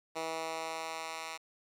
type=tone with high-pass filter sweep; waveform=10% pulse; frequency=161.7 Hz; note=E3; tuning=33 cents flat; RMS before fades=-39 dBFS; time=0.15-1.38 s; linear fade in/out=20 ms; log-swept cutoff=460 to 1300 Hz; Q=0.86; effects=low-pass 9000 Hz 12 dB/octave + 10-bit